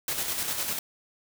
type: noise with tremolo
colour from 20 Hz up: white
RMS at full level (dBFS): -29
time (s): 0.08-0.79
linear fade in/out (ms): 2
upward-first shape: square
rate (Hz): 10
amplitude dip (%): 40
effects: none